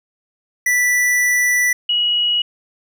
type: tone pair in turn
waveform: square / sine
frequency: 1971 / 2909 Hz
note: B6 / F#7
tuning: -4 / -30 cents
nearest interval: perfect fifth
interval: 674 cents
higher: second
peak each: -14 dBFS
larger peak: neither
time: 0.66-1.73 / 1.89-2.42 s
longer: first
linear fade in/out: 5 ms
effects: none